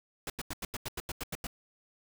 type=noise bursts; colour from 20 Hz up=pink; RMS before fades=-37 dBFS; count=11; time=0.27-1.469 s; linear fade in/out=2 ms; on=29 ms; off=88 ms; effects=none